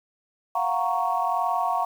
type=chord; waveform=sine; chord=Gb major seventh; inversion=third; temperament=equal; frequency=698.5 / 740 / 932.3 / 1108.7 Hz; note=F5 / Gb5 / Bb5 / Db6; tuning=0 / 0 / 0 / 0 cents; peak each=-27 dBFS; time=0.55-1.85 s; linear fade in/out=5 ms; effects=tanh soft clip ceiling -11 dBFS + 8-bit